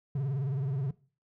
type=tone with vibrato; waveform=triangle; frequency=136.2 Hz; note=C#3; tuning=30 cents flat; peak=-26 dBFS; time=0.15-0.91 s; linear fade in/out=5 ms; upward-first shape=sine; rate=19 Hz; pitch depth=130 cents each way; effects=noise-tail reverb RT60 0.4 s tail -20 dB re dry